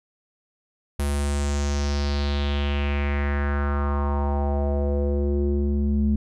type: tone with low-pass filter sweep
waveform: square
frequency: 71.5 Hz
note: D2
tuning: 46 cents flat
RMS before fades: -23 dBFS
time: 0.99-6.16 s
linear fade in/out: 5 ms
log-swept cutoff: 11000 to 210 Hz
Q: 3.5
effects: none